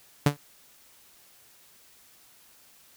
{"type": "tone with exponential decay", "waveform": "sawtooth", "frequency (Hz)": 144.8, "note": "D3", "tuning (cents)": -24, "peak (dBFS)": -12, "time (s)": [0.26, 0.37], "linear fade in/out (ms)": 5, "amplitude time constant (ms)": 23, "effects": ["white hiss -57 dBFS RMS until 2.96 s"]}